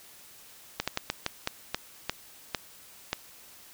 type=slowing click train; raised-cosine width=0.2 ms; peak=-10 dBFS; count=10; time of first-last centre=0.8-3.13 s; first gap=76 ms; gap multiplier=1.29; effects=white hiss -52 dBFS RMS until 3.73 s